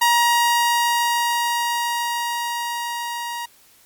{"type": "tone with level ramp", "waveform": "sawtooth", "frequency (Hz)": 947, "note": "A#5", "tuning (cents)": 27, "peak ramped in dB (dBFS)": [-10, -23], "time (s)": [0.01, 3.46], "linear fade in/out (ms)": 10, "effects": ["white hiss -53 dBFS RMS until 3.85 s", "Opus 48 kbps"]}